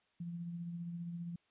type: tone with tremolo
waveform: sine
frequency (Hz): 171.3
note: F3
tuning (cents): -33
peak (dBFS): -38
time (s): 0.2-1.36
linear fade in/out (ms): 5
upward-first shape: triangle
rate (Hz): 15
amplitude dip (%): 40
effects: white hiss -75 dBFS RMS until 1.5 s + resampled to 8000 Hz

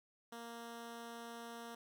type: tone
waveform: 10% pulse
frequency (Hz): 233.1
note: A#3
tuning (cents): 0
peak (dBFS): -39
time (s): 0.32-1.75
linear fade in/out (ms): 5
effects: none

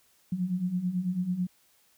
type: beating tone pair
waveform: sine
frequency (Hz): 174.61 / 183.71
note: F3 / F#3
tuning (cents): 0 / -12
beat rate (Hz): 9.1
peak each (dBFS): -33 / -28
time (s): 0.32-1.47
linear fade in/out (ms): 5
effects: white hiss -65 dBFS RMS until 1.97 s

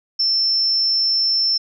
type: tone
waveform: sine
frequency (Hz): 5350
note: E8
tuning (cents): +25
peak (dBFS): -15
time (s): 0.19-1.58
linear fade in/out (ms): 10
effects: none

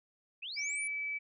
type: linear sweep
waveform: sine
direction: up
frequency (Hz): 2402 to 10280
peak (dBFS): -39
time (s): 0.42-0.88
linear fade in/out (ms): 10
type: tone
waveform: sine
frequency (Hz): 2300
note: D7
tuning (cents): -37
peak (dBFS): -34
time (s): 0.56-1.19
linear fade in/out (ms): 20
effects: none

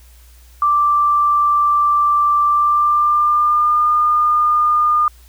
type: tone with pitch glide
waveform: sine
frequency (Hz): 1174.7 to 1213.3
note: D6 to D#6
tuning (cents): 0 to -44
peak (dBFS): -11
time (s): 0.62-5.08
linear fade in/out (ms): 2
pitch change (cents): +56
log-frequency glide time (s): 2.45-3.91
effects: added 60 Hz sine -42 dBFS peak until 5.28 s + white hiss -51 dBFS RMS until 5.28 s

